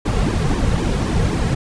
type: noise with flanger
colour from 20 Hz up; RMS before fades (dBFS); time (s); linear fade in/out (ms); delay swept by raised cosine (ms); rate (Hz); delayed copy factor
brown; -18; 0.05-1.55; 10; 1.4 to 3.4; 3.9; -0.65
effects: resampled to 22050 Hz